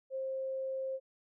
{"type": "tone", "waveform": "sine", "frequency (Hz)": 530, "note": "C5", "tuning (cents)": 22, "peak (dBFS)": -34, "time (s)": [0.1, 1], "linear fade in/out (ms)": 50, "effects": []}